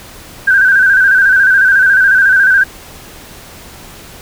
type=tone with vibrato; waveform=sine; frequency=1557 Hz; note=G6; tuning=12 cents flat; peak=-5 dBFS; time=0.47-2.64 s; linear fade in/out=10 ms; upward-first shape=square; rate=14 Hz; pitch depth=52 cents each way; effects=pink hiss -34 dBFS RMS until 4.21 s